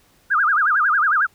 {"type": "tone with vibrato", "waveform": "sine", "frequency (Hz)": 1401, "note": "F6", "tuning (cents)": 5, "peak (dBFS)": -14, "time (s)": [0.3, 1.27], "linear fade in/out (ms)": 20, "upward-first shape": "sine", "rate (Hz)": 11, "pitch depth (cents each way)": 280, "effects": ["pink hiss -57 dBFS RMS until 1.34 s"]}